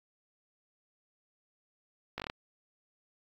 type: slowing click train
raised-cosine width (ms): 0.3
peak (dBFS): -20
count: 6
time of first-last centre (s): 2.18-2.299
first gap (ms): 18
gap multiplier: 1.14
effects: AAC 64 kbps